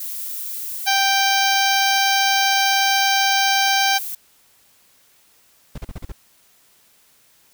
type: noise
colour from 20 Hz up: violet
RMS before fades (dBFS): -29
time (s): 0-4.15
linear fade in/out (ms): 5
type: harmonic tone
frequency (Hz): 784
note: G5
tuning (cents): 0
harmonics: 1 / 2 / 3 / 4 / 5 / 6 / 7 / 8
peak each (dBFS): -19 / -22 / -24 / -25 / -26 / -27 / -27 / -28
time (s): 0.86-3.99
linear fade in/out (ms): 20
type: noise bursts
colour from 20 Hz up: brown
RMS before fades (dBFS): -29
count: 6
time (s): 5.75-6.12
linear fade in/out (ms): 5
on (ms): 30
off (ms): 38
effects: white hiss -56 dBFS RMS until 7.53 s